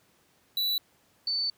square / sine tone pair in turn, 3951 / 4518 Hz, B7 / C#8, 0 / +32 cents, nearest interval major second, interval 232 cents, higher second, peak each -26 dBFS, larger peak neither, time 0.57-0.78 / 1.27-1.5 s, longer second, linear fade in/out 2 ms, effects pink hiss -65 dBFS RMS until 1.57 s + high-pass 100 Hz 12 dB/octave

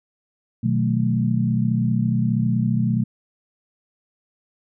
sine chord, B dominant seventh, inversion none, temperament equal, 123.47 / 155.56 / 185 / 220 Hz, B2 / D#3 / F#3 / A3, 0 / 0 / 0 / 0 cents, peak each -21 / -27 / -24 / -22 dBFS, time 0.63-3.04 s, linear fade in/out 10 ms, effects none

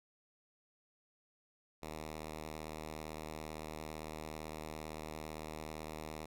5% pulse tone with vibrato, 77.78 Hz, D#2, in tune, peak -32 dBFS, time 1.82-6.26 s, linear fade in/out 10 ms, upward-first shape triangle, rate 9.6 Hz, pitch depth 18 cents each way, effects none

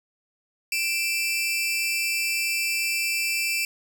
sawtooth tone pair together, 2355 / 2651 Hz, D7 / E7, +4 / +9 cents, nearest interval major second, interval 205 cents, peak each -23 dBFS, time 0.72-3.65 s, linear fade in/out 2 ms, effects none

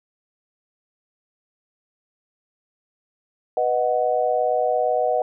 sine chord, B major, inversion none, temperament equal, 493.9 / 622.3 / 740 Hz, B4 / D#5 / F#5, 0 / 0 / 0 cents, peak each -23 / -22 / -22 dBFS, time 3.57-5.22 s, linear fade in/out 2 ms, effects none

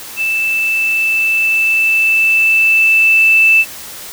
sine tone with level ramp, 2643 Hz, E7, 4 cents sharp, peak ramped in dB -13 to -5 dBFS, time 0.16-3.65 s, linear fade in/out 50 ms, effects white hiss -30 dBFS RMS until 4.12 s

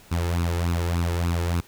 sawtooth tone with flanger, 85.6 Hz, F2, 34 cents flat, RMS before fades -24 dBFS, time 0.11-1.61 s, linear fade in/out 10 ms, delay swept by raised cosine 0.76 to 2.36 ms, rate 3.4 Hz, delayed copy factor +0.65, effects pink hiss -51 dBFS RMS until 1.67 s

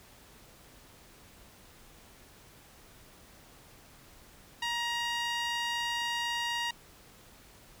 sawtooth tone with band-pass filter, 944 Hz, A#5, 22 cents sharp, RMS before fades -33 dBFS, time 4.62-6.71 s, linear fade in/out 5 ms, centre 2800 Hz, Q 0.93, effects pink hiss -56 dBFS RMS until 7.8 s

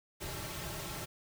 pink noise with comb filter, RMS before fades -41 dBFS, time 0.2-1.06 s, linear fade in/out 20 ms, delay 4.1 ms, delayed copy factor -0.65, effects none

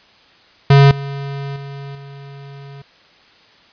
square tone with level steps, 139.5 Hz, C#3, 11 cents sharp, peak -6 / -24 / -29 / -34 dBFS, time 0.7-2.82 s, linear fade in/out 5 ms, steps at 0.91 / 1.56 / 1.95 s, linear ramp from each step 2 ms, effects white hiss -49 dBFS RMS until 3.72 s + resampled to 11025 Hz

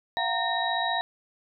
sine tone cluster, 694 / 749 / 930 / 1828 / 3840 Hz, F5 / F#5 / A#5 / A#6 / B7, -11 / +21 / -4 / -34 / -49 cents, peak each -31 dBFS, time 0.17-1.01 s, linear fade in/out 0 ms, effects none

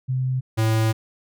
sine / square tone pair in turn, 129.3 / 110.97 Hz, C3 / A2, -20 / +15 cents, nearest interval minor third, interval 265 cents, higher first, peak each -20 / -18 dBFS, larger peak second, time 0.08-0.41 / 0.57-0.93 s, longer second, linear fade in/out 20 ms, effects none

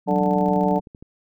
sine tone with tremolo, 186.7 Hz, F#3, 16 cents sharp, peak -19 dBFS, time 0.06-0.81 s, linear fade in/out 50 ms, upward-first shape square, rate 20 Hz, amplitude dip 40%
harmonic tone, 146.83 Hz, D3, in tune, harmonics 2 / 3 / 4 / 5 / 6, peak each -25 / -25 / -25 / -25 / -25 dBFS, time 0.07-0.8 s, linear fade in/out 20 ms
click train, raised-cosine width 3 ms, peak -28 dBFS, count 9, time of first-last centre 0.41-1.025 s, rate 13 Hz
effects none

